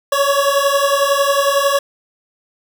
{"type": "beating tone pair", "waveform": "25% pulse", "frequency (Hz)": [554.4, 565.4], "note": ["C#5", "C#5"], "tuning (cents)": [0, 34], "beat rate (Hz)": 11, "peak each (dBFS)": -12, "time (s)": [0.12, 1.79], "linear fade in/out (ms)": 5, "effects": ["7-bit"]}